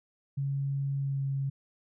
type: tone with pitch glide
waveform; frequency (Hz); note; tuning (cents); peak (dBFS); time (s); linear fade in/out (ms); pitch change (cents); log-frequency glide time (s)
sine; 138.59 to 137; C#3 to C#3; 0 to -20; -28; 0.37-1.5; 10; -20; 0.98-1.23
effects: none